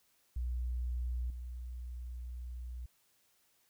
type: tone with level steps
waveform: sine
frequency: 61 Hz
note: B1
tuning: 21 cents flat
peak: -33 / -40 dBFS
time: 0.36-2.86 s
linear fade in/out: 5 ms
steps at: 1.3 s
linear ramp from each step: 2 ms
effects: white hiss -72 dBFS RMS until 3.69 s